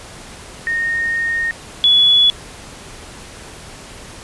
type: tone pair in turn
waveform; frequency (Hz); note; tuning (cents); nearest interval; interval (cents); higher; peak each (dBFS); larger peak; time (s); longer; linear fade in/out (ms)
sine; 1847 / 3407; A#6 / G#7; -16 / +44; major seventh; 1060; second; -16 / -8; second; 0.67-1.51 / 1.84-2.3; first; 0
effects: pink hiss -36 dBFS RMS until 4.23 s + resampled to 24000 Hz